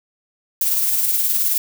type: noise with tremolo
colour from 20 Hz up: violet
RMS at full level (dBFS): -17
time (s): 0.61-1.58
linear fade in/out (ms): 2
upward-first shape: sine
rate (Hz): 19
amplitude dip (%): 35
effects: none